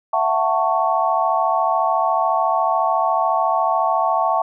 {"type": "chord", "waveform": "sine", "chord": "F# minor seventh", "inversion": "third", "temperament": "just", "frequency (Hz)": [666, 740, 888, 1110], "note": ["E5", "F#5", "A5", "C#6"], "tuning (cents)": [18, 0, 16, 2], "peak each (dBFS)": -21, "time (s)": [0.13, 4.42], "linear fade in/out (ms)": 5, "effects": []}